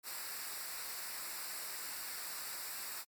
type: noise with comb filter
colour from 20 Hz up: white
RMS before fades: -43 dBFS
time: 0.03-3.05 s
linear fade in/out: 50 ms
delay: 0.31 ms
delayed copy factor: -0.7
effects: MP3 96 kbps